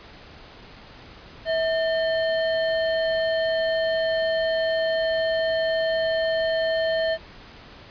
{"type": "tone with sample-and-hold", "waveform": "sine", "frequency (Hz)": 649, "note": "E5", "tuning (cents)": -27, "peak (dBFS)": -20, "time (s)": [1.45, 7.18], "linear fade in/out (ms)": 50, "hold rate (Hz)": 2450, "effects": ["pink hiss -45 dBFS RMS until 7.9 s", "resampled to 11025 Hz"]}